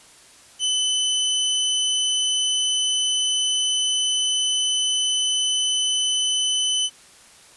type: tone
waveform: sawtooth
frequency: 3021 Hz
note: F#7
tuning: 35 cents sharp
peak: -16 dBFS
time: 0.59-6.9 s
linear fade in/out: 50 ms
effects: white hiss -49 dBFS RMS until 7.56 s + resampled to 24000 Hz